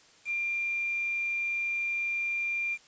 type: tone with quantisation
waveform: sine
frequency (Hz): 2386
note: D7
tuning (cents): +27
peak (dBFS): -28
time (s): 0.25-2.78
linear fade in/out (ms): 50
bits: 8
effects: white hiss -58 dBFS RMS until 2.87 s + resampled to 16000 Hz